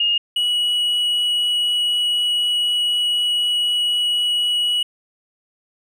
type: tone pair in turn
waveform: sine / triangle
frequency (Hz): 2847 / 2924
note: F7 / F#7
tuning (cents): +33 / -21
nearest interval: unison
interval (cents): 46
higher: second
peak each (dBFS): -15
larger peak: neither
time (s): 0-0.18 / 0.36-4.83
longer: second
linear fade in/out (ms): 5
effects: none